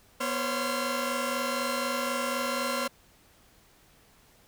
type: tone cluster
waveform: sawtooth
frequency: 243.9 / 535 / 559 / 1031 / 1375 Hz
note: B3 / C5 / C#5 / C6 / F6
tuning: -21 / +38 / +14 / -26 / -27 cents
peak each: -31 dBFS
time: 0.2-2.88 s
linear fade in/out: 10 ms
effects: pink hiss -60 dBFS RMS until 4.47 s